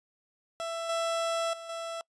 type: tone with level steps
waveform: 30% pulse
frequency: 665 Hz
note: E5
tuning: 15 cents sharp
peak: -30 / -25 / -38 / -32 dBFS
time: 0.6-2.01 s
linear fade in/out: 0 ms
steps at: 0.89 / 1.53 / 1.69 s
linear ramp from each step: 5 ms
effects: noise-tail reverb RT60 0.1 s tail -25 dB re dry + resampled to 22050 Hz